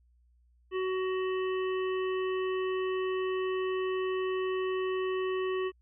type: harmonic tone with a mistuned harmonic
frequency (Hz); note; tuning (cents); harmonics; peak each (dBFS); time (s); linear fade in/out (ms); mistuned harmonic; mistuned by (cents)
374; F#4; +19; 1 / 3 / 5 / 7 / 8; -29 / -39 / -43 / -46 / -47; 0.71-5.72; 50; 7; +16
effects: added 60 Hz sine -62 dBFS peak until 5.81 s